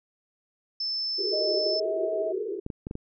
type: tone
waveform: sine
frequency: 5274 Hz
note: E8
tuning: in tune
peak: -27 dBFS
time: 0.8-1.8 s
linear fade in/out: 5 ms
type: band-pass noise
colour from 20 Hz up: white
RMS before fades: -31 dBFS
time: 1.18-2.6 s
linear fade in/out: 10 ms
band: 360 to 440 Hz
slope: 96 dB/octave
type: tone with pitch glide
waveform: sine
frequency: 617 to 641.3 Hz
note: D#5 to E5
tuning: -15 to -48 cents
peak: -27 dBFS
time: 1.32-2.33 s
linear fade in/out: 20 ms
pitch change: +67 cents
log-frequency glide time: 1.65-1.86 s
type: clicks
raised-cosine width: 3 ms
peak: -21 dBFS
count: 5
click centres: 2.664 / 2.702 / 2.869 / 2.911 / 2.954 s
effects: none